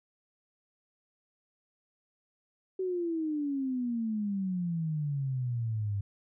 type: exponential sweep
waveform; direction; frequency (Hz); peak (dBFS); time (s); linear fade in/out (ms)
sine; down; 380.2 to 98.6; -29; 2.79-6.01; 5
effects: none